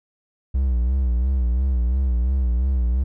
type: tone with vibrato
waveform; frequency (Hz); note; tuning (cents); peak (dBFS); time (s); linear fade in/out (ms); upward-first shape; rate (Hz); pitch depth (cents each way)
triangle; 62.9; B1; +32; -15; 0.54-3.04; 10; sine; 2.9; 110
effects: none